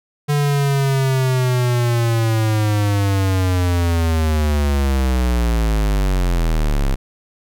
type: linear sweep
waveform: square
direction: down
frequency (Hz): 146.83 to 32.55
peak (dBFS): -15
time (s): 0.28-6.96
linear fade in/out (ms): 20
effects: none